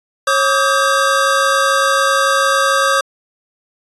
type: tone cluster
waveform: square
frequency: 546 / 1155 / 1262 / 1587 Hz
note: C#5 / D6 / D#6 / G6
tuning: -26 / -29 / +24 / +21 cents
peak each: -18 dBFS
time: 0.27-3.01 s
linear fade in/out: 5 ms
effects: resampled to 24000 Hz